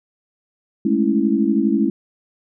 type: chord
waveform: sine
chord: A major seventh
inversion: third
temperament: equal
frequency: 207.7 / 220 / 277.2 / 329.6 Hz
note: G#3 / A3 / C#4 / E4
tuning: 0 / 0 / 0 / 0 cents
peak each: -20 dBFS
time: 0.85-1.9 s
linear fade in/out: 5 ms
effects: none